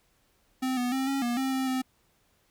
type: tone with pitch steps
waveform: square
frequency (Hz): 258.9 / 246.2 / 265.2 / 273.6 / 239.5 / 265.4 / 263.3 / 258.9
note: C4 / B3 / C4 / C#4 / A#3 / C4 / C4 / C4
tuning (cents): -18 / -5 / +23 / -23 / +47 / +25 / +11 / -18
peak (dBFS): -27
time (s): 0.62-1.82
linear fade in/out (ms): 10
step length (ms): 150
effects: pink hiss -68 dBFS RMS until 2.5 s